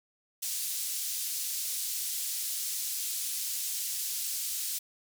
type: band-pass noise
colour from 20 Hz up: white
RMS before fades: -34 dBFS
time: 0.42-4.79 s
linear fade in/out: 10 ms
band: 4500 to 14000 Hz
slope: 12 dB/octave
effects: none